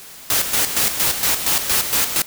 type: noise with tremolo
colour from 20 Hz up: white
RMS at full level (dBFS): -17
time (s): 0.3-2.22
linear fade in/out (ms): 2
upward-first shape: square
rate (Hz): 4.3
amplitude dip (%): 60
effects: white hiss -39 dBFS RMS until 2.26 s